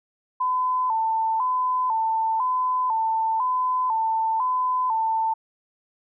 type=tone with vibrato; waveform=sine; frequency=950 Hz; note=A#5; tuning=33 cents sharp; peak=-20 dBFS; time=0.4-5.34 s; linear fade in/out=10 ms; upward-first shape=square; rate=1 Hz; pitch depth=110 cents each way; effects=none